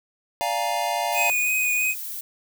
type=chord; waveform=square; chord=Bb dominant seventh; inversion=first; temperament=equal; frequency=587.3 / 698.5 / 830.6 / 932.3 Hz; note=D5 / F5 / Ab5 / Bb5; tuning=0 / 0 / 0 / 0 cents; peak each=-32 / -27 / -30 / -29 dBFS; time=0.41-1.3 s; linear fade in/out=0 ms
type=noise; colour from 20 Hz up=violet; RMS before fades=-33 dBFS; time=1.12-2.21 s; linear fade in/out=5 ms
type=tone with vibrato; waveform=square; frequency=2489 Hz; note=D#7; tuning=in tune; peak=-21 dBFS; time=1.14-1.95 s; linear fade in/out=50 ms; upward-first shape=sine; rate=3 Hz; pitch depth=18 cents each way
effects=none